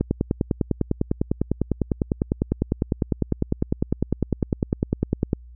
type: click train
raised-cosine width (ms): 3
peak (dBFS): -7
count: 54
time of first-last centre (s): 0.01-5.331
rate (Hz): 9.96
effects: added 60 Hz sine -41 dBFS peak until 5.55 s

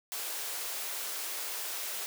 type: high-pass noise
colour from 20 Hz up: white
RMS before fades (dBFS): -37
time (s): 0.12-2.06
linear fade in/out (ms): 0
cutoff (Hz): 380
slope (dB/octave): 24
effects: none

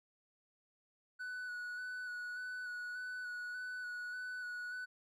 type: tone with vibrato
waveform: triangle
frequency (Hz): 1480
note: F#6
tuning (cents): 0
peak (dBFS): -39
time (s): 1.19-4.86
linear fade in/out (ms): 20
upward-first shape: square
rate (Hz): 1.7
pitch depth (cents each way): 17
effects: none

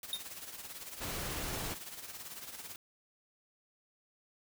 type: noise with tremolo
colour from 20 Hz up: white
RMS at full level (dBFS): -44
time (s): 0.03-2.76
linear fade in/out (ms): 2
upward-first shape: sine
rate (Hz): 18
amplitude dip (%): 60
type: tone with exponential decay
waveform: square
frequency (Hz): 3680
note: A#7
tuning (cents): -23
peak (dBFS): -30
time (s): 0.13-0.24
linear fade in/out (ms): 1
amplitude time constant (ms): 23
type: noise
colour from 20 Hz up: pink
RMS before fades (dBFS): -39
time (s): 1-1.75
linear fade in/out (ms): 20
effects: none

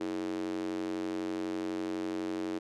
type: tone with high-pass filter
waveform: square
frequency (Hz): 46.01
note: F#1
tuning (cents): -9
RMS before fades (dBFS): -35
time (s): 0-2.59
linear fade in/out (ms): 10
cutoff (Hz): 330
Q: 4.8
effects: low-pass 7000 Hz 12 dB/octave

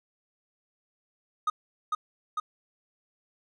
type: tone with echo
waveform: triangle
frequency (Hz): 1244.5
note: D#6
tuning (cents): 0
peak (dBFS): -21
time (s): 1.47-1.5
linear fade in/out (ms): 5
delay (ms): 450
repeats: 2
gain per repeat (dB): -2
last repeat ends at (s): 2.4
effects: resampled to 24000 Hz

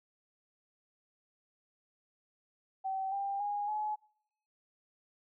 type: tone with pitch steps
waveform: sine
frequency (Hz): 768 / 794.2 / 821.2 / 849.2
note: G5 / G5 / G#5 / G#5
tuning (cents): -36 / +22 / -20 / +38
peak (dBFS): -32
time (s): 2.84-3.96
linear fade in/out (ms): 20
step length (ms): 280
effects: noise-tail reverb RT60 0.7 s tail -24 dB re dry

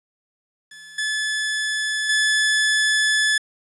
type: tone with level steps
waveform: sawtooth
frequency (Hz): 1726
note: A6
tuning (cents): -34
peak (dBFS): -36 / -18 / -13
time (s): 0.71-3.38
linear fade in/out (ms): 5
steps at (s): 0.98 / 2.09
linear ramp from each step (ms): 5
effects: resampled to 24000 Hz + 9-bit

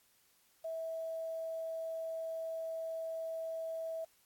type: tone with quantisation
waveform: sine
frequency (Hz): 651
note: E5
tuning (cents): -22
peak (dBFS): -37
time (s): 0.64-4.05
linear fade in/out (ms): 10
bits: 10
effects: white hiss -70 dBFS RMS until 4.25 s + AAC 64 kbps

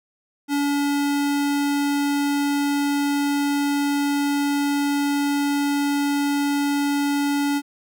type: tone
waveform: square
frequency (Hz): 285.5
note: D4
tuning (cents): -49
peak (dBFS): -20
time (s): 0.48-7.62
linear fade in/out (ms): 50
effects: none

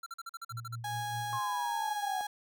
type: tone bursts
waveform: square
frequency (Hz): 1359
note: F6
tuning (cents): -48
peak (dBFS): -40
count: 10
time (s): 0.03-0.756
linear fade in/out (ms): 5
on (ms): 33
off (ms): 44
type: tone with tremolo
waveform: sine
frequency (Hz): 116.6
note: A#2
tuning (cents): +1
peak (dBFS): -37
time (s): 0.5-1.4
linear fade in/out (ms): 50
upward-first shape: sine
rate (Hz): 4.8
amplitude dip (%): 60
type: tone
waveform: 35% pulse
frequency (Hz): 828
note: G#5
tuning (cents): -5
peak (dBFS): -33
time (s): 0.84-2.27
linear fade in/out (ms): 5
type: linear sweep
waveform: sine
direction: down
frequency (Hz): 1076 to 740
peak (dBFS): -33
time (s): 1.33-2.21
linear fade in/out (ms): 0
effects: none

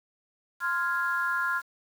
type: chord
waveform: sine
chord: F minor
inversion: second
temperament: equal with one note detuned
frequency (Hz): 1041.1 / 1396.9 / 1661.2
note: C6 / F6 / Ab6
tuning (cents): -9 / 0 / 0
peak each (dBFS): -31 / -27 / -31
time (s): 0.6-1.62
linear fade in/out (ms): 50
effects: tanh soft clip ceiling -16 dBFS + 8-bit

